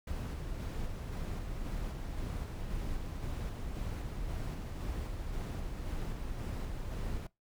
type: noise with tremolo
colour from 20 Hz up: brown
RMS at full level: -37 dBFS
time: 0.07-7.27 s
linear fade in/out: 5 ms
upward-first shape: square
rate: 1.9 Hz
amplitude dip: 25%
effects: noise-tail reverb RT60 0.2 s tail -22 dB re dry